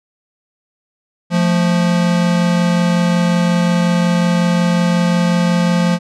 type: tone pair together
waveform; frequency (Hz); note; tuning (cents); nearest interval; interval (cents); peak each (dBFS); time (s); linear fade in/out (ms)
square; 174.49 / 220; F3 / A3; -1 / 0; major third; 401; -13 / -20; 1.3-5.99; 50
effects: low-pass 7000 Hz 12 dB/octave